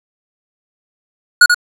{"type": "tone with echo", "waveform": "square", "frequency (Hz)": 1450, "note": "F#6", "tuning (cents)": -35, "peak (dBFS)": -3, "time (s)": [1.41, 1.46], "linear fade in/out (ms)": 5, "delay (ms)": 85, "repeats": 1, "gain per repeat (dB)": -6, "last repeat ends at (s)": 1.545, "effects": ["low-pass 11000 Hz 12 dB/octave"]}